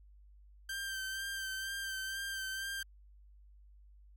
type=tone with vibrato; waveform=sawtooth; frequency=1568 Hz; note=G6; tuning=in tune; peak=-34 dBFS; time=0.69-2.83 s; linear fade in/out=5 ms; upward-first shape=sine; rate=2.1 Hz; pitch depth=27 cents each way; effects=added 50 Hz sine -56 dBFS peak until 4.16 s + AAC 64 kbps